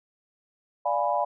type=chord; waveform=sine; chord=D diminished seventh; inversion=none; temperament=equal; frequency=587.3 / 698.5 / 830.6 / 987.8 Hz; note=D5 / F5 / Ab5 / Cb6; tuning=0 / 0 / 0 / 0 cents; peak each=-28 dBFS; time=0.85-1.25 s; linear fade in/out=10 ms; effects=none